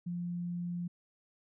sine tone, 174.61 Hz, F3, in tune, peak -34 dBFS, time 0.06-0.88 s, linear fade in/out 10 ms, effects none

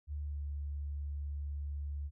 sine tone with pitch glide, 73.42 to 72.08 Hz, D2 to D2, 0 to -32 cents, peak -36 dBFS, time 0.07-2.11 s, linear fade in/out 50 ms, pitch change -32 cents, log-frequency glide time 0.22-0.41 s, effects none

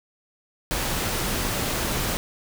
pink noise, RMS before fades -26 dBFS, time 0.71-2.17 s, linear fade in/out 0 ms, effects none

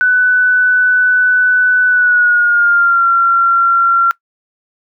sine tone with pitch glide, 1495 to 1370.9 Hz, F#6 to F6, +17 to -33 cents, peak -7 dBFS, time 0.01-4.11 s, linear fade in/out 0 ms, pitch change -150 cents, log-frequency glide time 1.87-3.06 s, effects noise-tail reverb RT60 0.1 s tail -22 dB re dry

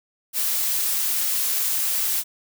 blue noise, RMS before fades -23 dBFS, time 0.33-2.24 s, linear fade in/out 50 ms, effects none

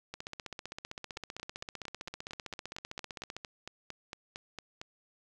two click trains, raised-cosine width 0.2 ms, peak -23 / -24 dBFS, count 51 / 17, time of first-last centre 0.14-3.366 / 1.17-4.815 s, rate 15.5 / 4.39 Hz, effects none

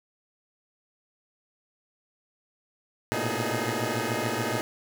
10% pulse tone cluster, 110.3 / 117.3 / 124.3 / 309.3 / 423 Hz, A2 / A#2 / B2 / D#4 / G#4, +5 / +11 / +12 / -10 / +32 cents, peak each -25 dBFS, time 3.12-4.61 s, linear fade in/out 0 ms, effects none

